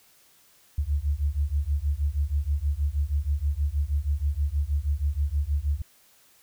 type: beating tone pair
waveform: sine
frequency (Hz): 69.4 / 75.7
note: C#2 / D#2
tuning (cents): +3 / -47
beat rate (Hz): 6.3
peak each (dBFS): -26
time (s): 0.78-5.82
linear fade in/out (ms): 5
effects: white hiss -59 dBFS RMS until 6.42 s